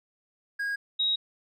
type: tone pair in turn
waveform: triangle / sine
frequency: 1637 / 3802 Hz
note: G#6 / A#7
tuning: -25 / +33 cents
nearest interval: octave + minor third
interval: 1458 cents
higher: second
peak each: -26 / -23 dBFS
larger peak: second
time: 0.59-0.76 / 0.99-1.16 s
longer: neither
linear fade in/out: 10 ms
effects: none